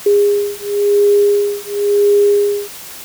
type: beating tone pair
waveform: sine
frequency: 407.8 / 408.75 Hz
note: G#4 / G#4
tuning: -32 / -28 cents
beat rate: 0.95 Hz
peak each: -13 dBFS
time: 0.06-2.68 s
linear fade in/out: 5 ms
effects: white hiss -32 dBFS RMS until 3.04 s